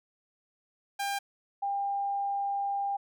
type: tone pair in turn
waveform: sawtooth / sine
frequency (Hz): 799 / 799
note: G5 / G5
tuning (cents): +33 / +33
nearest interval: unison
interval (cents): 0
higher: neither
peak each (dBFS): -26 / -28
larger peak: first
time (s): 0.99-1.19 / 1.62-2.97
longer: second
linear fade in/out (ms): 10
effects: none